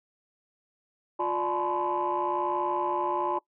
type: tone cluster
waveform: sine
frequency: 353.8 / 589 / 861 / 1006 / 1067 Hz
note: F4 / D5 / A5 / B5 / C6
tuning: +23 / +5 / -38 / +32 / +34 cents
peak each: -31 / -33 / -30 / -30 / -37 dBFS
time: 1.19-3.39 s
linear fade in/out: 10 ms
effects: noise-tail reverb RT60 0.1 s tail -21 dB re dry + tanh soft clip ceiling -18 dBFS